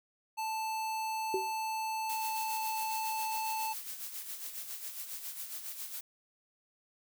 square tone, 880 Hz, A5, in tune, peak -34 dBFS, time 0.37-3.74 s, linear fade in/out 20 ms
sine tone with exponential decay, 380 Hz, F#4, 46 cents sharp, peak -26 dBFS, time 1.34-1.53 s, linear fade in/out 2 ms, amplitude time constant 41 ms
blue noise with tremolo, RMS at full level -40 dBFS, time 2.09-6.01 s, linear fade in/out 5 ms, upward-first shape sine, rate 7.3 Hz, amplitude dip 55%
effects none

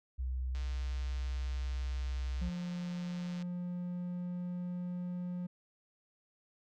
sine tone, 63.6 Hz, C2, 48 cents flat, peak -33 dBFS, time 0.18-2.5 s, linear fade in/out 20 ms
click train, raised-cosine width 0.2 ms, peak -35 dBFS, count 435, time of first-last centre 0.55-3.424 s, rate 151 Hz
triangle tone with pitch glide, 177 to 178.33 Hz, F3 to F3, +23 to +36 cents, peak -34 dBFS, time 2.41-5.47 s, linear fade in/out 10 ms, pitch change +13 cents, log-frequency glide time 2.93-5.14 s
effects none

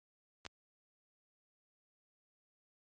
clicks, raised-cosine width 0.2 ms, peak -28 / -25 dBFS, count 2, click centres 0.452 / 0.464 s, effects high-pass 60 Hz 12 dB/octave + MP3 48 kbps

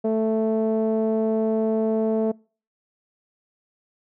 sawtooth tone with low-pass filter, 220.4 Hz, A3, 3 cents sharp, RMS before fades -22 dBFS, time 0.04-2.32 s, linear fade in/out 10 ms, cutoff 560 Hz, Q 6.6, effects noise-tail reverb RT60 0.4 s tail -26 dB re dry

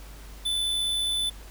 square tone with amplitude modulation, 3505 Hz, A7, 7 cents flat, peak -24 dBFS, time 0.45-1.3 s, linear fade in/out 10 ms, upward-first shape sine, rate 79.4 Hz, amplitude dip 25%, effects added 50 Hz sine -42 dBFS peak until 1.5 s + pink hiss -49 dBFS RMS until 1.5 s

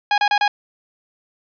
sawtooth tone bursts, 824 Hz, G#5, 14 cents flat, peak -10 dBFS, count 4, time 0.11-0.479 s, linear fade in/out 2 ms, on 69 ms, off 31 ms, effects resampled to 11025 Hz + 8-bit

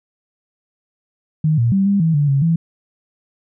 sine tone with pitch steps, 155.5 / 117.4 / 194.5 / 199.9 / 162.3 / 145.6 / 137.9 / 165.3 Hz, D#3 / A#2 / G3 / G3 / E3 / D3 / C#3 / E3, -1 / +13 / -13 / +34 / -27 / -15 / -9 / +5 cents, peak -12 dBFS, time 1.44-2.56 s, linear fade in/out 5 ms, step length 140 ms, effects none

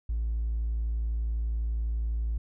sine tone with hard clipping, 56 Hz, A1, 31 cents sharp, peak -27 dBFS, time 0.09-2.38 s, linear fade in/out 5 ms, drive 1 dB, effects none

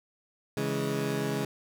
20% pulse chord, C# minor, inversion none, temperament equal, 138.59 / 164.81 / 207.7 Hz, C#3 / E3 / G#3, 0 / 0 / 0 cents, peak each -27 / -31 / -28 dBFS, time 0.57-1.45 s, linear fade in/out 2 ms, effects none

